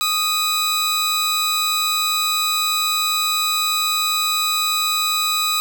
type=tone pair together; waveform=sawtooth; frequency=1243 / 3950 Hz; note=D#6 / B7; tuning=-2 / 0 cents; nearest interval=octave + minor sixth; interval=2002 cents; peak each=-17 dBFS; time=0.01-5.6 s; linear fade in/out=0 ms; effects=none